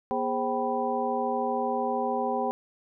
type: tone cluster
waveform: sine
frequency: 241.1 / 414.1 / 527 / 774 / 987 Hz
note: B3 / G#4 / C5 / G5 / B5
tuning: -41 / -5 / +12 / -22 / -1 cents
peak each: -33 / -32 / -32 / -29 / -34 dBFS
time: 0.11-2.51 s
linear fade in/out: 0 ms
effects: none